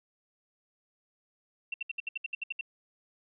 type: tone bursts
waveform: sine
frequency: 2710 Hz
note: E7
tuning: 47 cents sharp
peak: -31 dBFS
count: 11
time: 1.72-2.611 s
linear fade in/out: 5 ms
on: 21 ms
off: 66 ms
effects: none